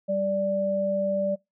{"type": "tone pair together", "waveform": "sine", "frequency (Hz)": [196, 585.7], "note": ["G3", "D5"], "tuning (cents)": [0, -5], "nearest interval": "octave + perfect fifth", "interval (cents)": 1895, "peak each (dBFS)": [-30, -23], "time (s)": [0.08, 1.36], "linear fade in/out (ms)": 20, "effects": ["noise-tail reverb RT60 0.2 s tail -24 dB re dry"]}